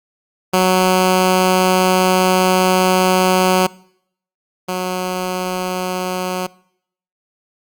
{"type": "tone pair in turn", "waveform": "10% pulse", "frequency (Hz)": [185, 183.3], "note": ["F#3", "F#3"], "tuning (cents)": [0, -16], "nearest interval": "unison", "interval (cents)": 16, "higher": "first", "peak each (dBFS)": [-3, -11], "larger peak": "first", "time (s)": [[0.53, 3.67], [4.68, 6.47]], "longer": "first", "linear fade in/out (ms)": 10, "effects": ["noise-tail reverb RT60 0.7 s tail -23 dB re dry", "Opus 48 kbps"]}